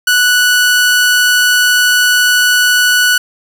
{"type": "tone", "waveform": "sawtooth", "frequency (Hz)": 1478, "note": "F#6", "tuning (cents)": -2, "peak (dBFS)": -4, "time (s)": [0.07, 3.18], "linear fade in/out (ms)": 5, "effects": []}